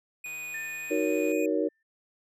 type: tone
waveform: square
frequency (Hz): 2474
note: D#7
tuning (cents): -10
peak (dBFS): -36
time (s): 0.24-1.46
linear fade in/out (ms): 5
type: click train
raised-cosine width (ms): 0.3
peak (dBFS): -36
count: 164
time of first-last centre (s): 0.26-1.318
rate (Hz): 154
type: tone with exponential decay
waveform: sine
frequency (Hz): 1787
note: A6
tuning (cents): +26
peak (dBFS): -34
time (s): 0.54-1.83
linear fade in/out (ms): 5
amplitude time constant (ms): 280
type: chord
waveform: sine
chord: D# minor seventh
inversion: none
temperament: just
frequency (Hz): 311.1 / 373.4 / 466.7 / 560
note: D#4 / F#4 / A#4 / C#5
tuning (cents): 0 / +16 / +2 / +18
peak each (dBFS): -28 / -31 / -29 / -31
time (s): 0.9-1.69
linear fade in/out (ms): 20
effects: resampled to 32000 Hz